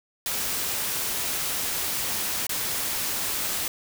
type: noise with dropouts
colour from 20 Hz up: white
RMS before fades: -28 dBFS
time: 0.26-3.68 s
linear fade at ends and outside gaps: 1 ms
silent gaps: 2.468-2.493 s
effects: none